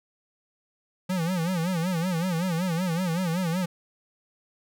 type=tone with vibrato; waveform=square; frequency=174.61 Hz; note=F3; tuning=in tune; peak=-25 dBFS; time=1.09-3.66 s; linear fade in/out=10 ms; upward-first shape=sine; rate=5.3 Hz; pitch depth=140 cents each way; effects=none